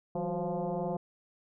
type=tone with frequency modulation; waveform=sine; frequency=164.81 Hz; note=E3; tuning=in tune; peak=-30 dBFS; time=0.15-0.97 s; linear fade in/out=5 ms; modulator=176 Hz; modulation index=3.7; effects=none